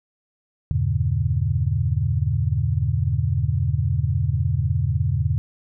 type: chord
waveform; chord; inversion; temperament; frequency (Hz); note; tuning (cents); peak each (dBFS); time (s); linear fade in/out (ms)
sine; E diminished seventh; none; just; 82.41 / 98.89 / 118.67 / 142.4; E2 / G2 / Bb2 / Db3; 0 / +16 / +31 / +47; -24; 0.71-5.38; 0
effects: none